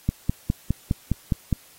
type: click train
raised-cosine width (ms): 5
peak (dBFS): -8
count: 8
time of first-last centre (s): 0.09-1.527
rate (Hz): 4.87
effects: white hiss -52 dBFS RMS until 1.78 s + AAC 48 kbps